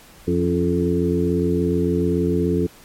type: harmonic tone with a mistuned harmonic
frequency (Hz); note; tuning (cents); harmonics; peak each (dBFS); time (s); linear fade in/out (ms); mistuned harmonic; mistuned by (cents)
86.9; F2; -8; 1 / 2 / 3 / 4 / 5; -25 / -22 / -23 / -23 / -23; 0.27-2.67; 10; 3; +62
effects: pink hiss -47 dBFS RMS until 2.84 s + MP3 64 kbps